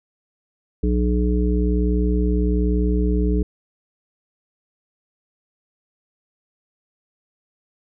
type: harmonic tone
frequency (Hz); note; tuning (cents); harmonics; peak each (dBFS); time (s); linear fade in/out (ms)
60.6; B1; -32; 1 / 3 / 5 / 7; -18 / -23 / -25 / -26; 0.83-3.43; 5
effects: none